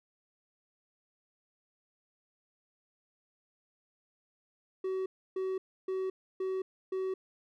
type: tone bursts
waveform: triangle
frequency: 377.8 Hz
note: F#4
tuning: 36 cents sharp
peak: -29 dBFS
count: 5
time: 4.84-7.14 s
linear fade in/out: 5 ms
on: 220 ms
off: 300 ms
effects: none